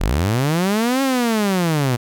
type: linear two-way sweep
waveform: sawtooth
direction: up then down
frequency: 36.62 to 274.5 to 117 Hz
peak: -12 dBFS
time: 0-1.97 s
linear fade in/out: 20 ms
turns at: 1.02 s
effects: none